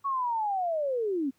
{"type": "linear sweep", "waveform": "sine", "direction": "down", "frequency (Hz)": [1125, 253], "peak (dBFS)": -26, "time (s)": [0.04, 1.31], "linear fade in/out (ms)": 20, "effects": ["pink hiss -70 dBFS RMS until 1.38 s", "high-pass 80 Hz 12 dB/octave"]}